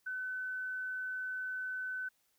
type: tone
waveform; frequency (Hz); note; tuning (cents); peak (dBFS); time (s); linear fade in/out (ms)
sine; 1512; F#6; +37; -36; 0.06-2.09; 10
effects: white hiss -75 dBFS RMS until 2.38 s